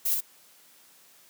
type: noise with echo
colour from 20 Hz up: violet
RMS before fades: -26 dBFS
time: 0.05-0.15 s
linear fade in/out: 10 ms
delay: 58 ms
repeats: 1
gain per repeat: -3 dB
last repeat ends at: 0.208 s
effects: white hiss -57 dBFS RMS until 1.29 s + high-pass 150 Hz 12 dB/octave